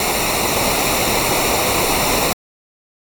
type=noise with comb filter; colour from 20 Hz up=pink; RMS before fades=-18 dBFS; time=0-2.33 s; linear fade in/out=2 ms; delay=0.62 ms; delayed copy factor=-0.7; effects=AAC 64 kbps